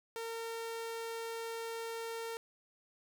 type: tone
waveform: sawtooth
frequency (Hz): 457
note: A#4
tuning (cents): -34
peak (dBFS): -35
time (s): 0.16-2.37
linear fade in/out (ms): 0
effects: none